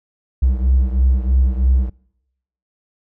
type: beating tone pair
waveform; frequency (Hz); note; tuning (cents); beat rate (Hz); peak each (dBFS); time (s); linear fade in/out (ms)
triangle; 63.3 / 66.4; B1 / C2; +43 / +26; 3.1; -11 / -15; 0.42-1.9; 10
effects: noise-tail reverb RT60 0.8 s tail -25 dB re dry + tanh soft clip ceiling -5 dBFS